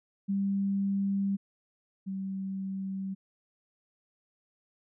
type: tone pair in turn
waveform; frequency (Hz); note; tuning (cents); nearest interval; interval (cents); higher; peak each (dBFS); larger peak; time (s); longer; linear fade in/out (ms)
sine; 197.3 / 192.57; G3 / G3; +11 / -31; unison; 42; first; -26 / -32; first; 0.28-1.37 / 2.06-3.15; neither; 20
effects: none